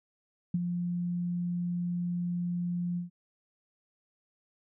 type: tone with ADSR envelope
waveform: sine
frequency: 175.3 Hz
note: F3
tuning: 7 cents sharp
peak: -23 dBFS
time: 0.54-3.1 s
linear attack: 5 ms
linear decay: 32 ms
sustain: -6 dB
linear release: 130 ms
effects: none